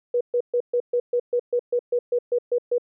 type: tone bursts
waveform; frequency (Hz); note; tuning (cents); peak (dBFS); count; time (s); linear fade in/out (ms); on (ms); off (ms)
sine; 485; B4; -31; -18; 14; 0.14-2.782; 5; 68; 130
effects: none